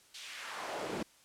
brown noise with high-pass filter sweep, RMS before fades -41 dBFS, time 0.14-1.03 s, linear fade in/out 5 ms, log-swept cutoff 4000 to 250 Hz, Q 1.5, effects white hiss -63 dBFS RMS until 1.24 s + low-pass 10000 Hz 12 dB/octave

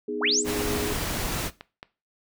sine chord, G# minor, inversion first, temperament equal, 246.9 / 311.1 / 415.3 Hz, B3 / D#4 / G#4, 0 / 0 / 0 cents, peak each -35 / -34 / -29 dBFS, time 0.08-0.93 s, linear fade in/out 5 ms
sine linear sweep, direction up, 312.4 to 8470 Hz, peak -20 dBFS, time 0.2-0.44 s, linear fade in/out 50 ms
pink noise, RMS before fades -29 dBFS, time 0.44-1.51 s, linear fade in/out 50 ms
click train, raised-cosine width 0.3 ms, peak -22 dBFS, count 4, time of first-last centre 1.17-1.829 s, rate 4.55 Hz
effects noise-tail reverb RT60 0.3 s tail -18 dB re dry

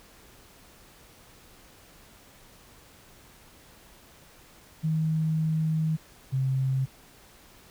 sine tone pair in turn, 158.2 / 132.73 Hz, D#3 / C3, +29 / +25 cents, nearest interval minor third, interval 304 cents, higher first, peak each -23 dBFS, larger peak neither, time 4.83-5.97 / 6.32-6.86 s, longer first, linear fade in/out 20 ms, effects pink hiss -54 dBFS RMS until 7.7 s

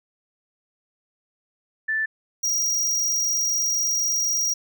sine / square tone pair in turn, 1760 / 5708 Hz, A6 / F8, 0 / +37 cents, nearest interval octave + minor sixth, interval 2037 cents, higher second, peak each -21 dBFS, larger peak neither, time 1.88-2.06 / 2.43-4.54 s, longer second, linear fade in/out 10 ms, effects none

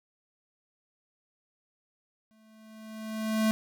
square tone with exponential growth, 218.7 Hz, A3, 10 cents flat, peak -22 dBFS, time 2.31-3.51 s, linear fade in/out 0 ms, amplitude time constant 260 ms, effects none

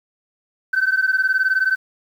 sine beating tone pair, 1522 / 1541 Hz, F#6 / G6, +48 / -30 cents, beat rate 19 Hz, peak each -17 dBFS, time 0.73-1.76 s, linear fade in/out 10 ms, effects tanh soft clip ceiling -11 dBFS + 8-bit

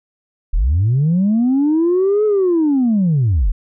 sine linear two-way sweep, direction up then down, 31.82 to 431.7 to 31.82 Hz, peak -10 dBFS, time 0.53-3.52 s, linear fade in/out 10 ms, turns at 2.25 s, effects tanh soft clip ceiling -9 dBFS

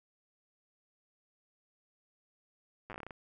slowing click train, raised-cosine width 0.5 ms, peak -29 dBFS, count 11, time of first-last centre 2.9-3.108 s, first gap 8 ms, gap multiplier 1.2, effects none

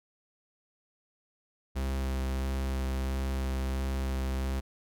45% pulse tone with vibrato, 66.1 Hz, C2, 18 cents sharp, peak -29 dBFS, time 1.75-4.61 s, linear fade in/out 20 ms, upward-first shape sine, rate 1.5 Hz, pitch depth 11 cents each way, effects none

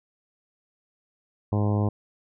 harmonic tone, 103.83 Hz, G#2, in tune, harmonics 1 / 2 / 3 / 4 / 5 / 6 / 7 / 8 / 9 / 10, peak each -22 / -28 / -32 / -34 / -36 / -38 / -39 / -40 / -41 / -42 dBFS, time 1.52-1.89 s, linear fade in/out 5 ms, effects none

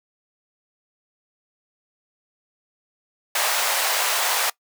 pink high-pass noise, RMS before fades -22 dBFS, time 3.35-4.5 s, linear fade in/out 5 ms, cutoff 640 Hz, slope 24 dB/octave, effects noise-tail reverb RT60 0.1 s tail -22 dB re dry

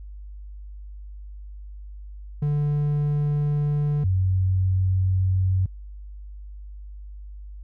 triangle / sine tone pair in turn, 146.83 / 93.68 Hz, D3 / F#2, 0 / +22 cents, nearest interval minor sixth, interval 778 cents, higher first, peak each -18 dBFS, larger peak neither, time 2.42-4.04 / 4.04-5.66 s, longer neither, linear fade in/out 5 ms, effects added 50 Hz sine -36 dBFS peak until 7.63 s

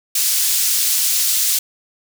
pink high-pass noise, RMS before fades -17 dBFS, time 0.15-1.59 s, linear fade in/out 5 ms, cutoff 5300 Hz, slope 12 dB/octave, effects none

